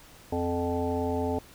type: harmonic tone with a mistuned harmonic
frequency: 86.9 Hz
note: F2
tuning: 8 cents flat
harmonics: 1 / 3 / 5 / 7 / 9 / 10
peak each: -33 / -31 / -31 / -35 / -36 / -37 dBFS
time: 0.32-1.39 s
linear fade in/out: 5 ms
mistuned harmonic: 9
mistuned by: -36 cents
effects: pink hiss -52 dBFS RMS until 1.54 s